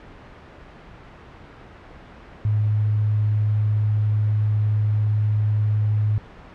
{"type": "tone", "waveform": "sine", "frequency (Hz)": 105.9, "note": "G#2", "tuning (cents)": 34, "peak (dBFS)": -17, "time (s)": [2.45, 6.18], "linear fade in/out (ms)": 0, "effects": ["pink hiss -43 dBFS RMS until 6.54 s", "low-pass 2000 Hz 12 dB/octave"]}